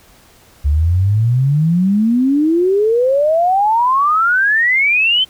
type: exponential sweep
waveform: sine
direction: up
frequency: 69.3 to 3136 Hz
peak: -10 dBFS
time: 0.64-5.25 s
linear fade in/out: 20 ms
effects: pink hiss -47 dBFS RMS until 5.29 s